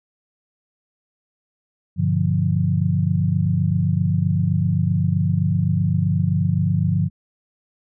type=chord; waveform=sine; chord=G dominant seventh; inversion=none; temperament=equal with one note detuned; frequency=99.19 / 123.47 / 146.83 / 174.61 Hz; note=G2 / B2 / D3 / F3; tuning=+21 / 0 / 0 / 0 cents; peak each=-21 / -27 / -21 / -21 dBFS; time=1.96-7.1 s; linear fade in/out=50 ms; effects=none